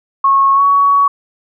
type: tone with pitch glide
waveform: sine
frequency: 1095 to 1125.1 Hz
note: C#6 to C#6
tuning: -22 to +25 cents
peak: -7 dBFS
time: 0.24-1.08 s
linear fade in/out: 5 ms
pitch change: +47 cents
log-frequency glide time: 0.54-0.63 s
effects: none